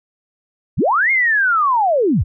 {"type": "linear two-way sweep", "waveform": "sine", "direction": "up then down", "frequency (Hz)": [46.25, 2165, 46.25], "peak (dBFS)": -12, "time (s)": [0.77, 2.24], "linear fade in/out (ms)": 20, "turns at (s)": 1.11, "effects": []}